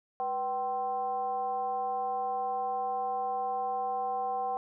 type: tone with frequency modulation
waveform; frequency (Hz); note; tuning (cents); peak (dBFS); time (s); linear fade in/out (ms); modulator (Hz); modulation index
sine; 770; G5; -31; -29; 0.2-4.57; 0; 279; 0.69
effects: none